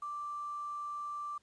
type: tone with quantisation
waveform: sine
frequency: 1174.7 Hz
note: D6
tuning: in tune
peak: -37 dBFS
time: 0.02-1.38 s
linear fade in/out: 5 ms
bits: 10
effects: pink hiss -73 dBFS RMS until 1.42 s + resampled to 22050 Hz